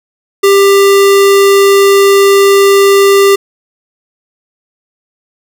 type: tone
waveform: square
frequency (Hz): 396.2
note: G4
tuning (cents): +18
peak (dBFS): -4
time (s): 0.43-3.36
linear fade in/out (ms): 10
effects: none